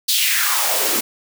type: noise with high-pass filter sweep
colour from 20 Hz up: white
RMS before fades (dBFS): -18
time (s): 0.08-1.01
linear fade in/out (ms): 10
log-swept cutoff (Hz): 4200 to 250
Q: 3.1
effects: none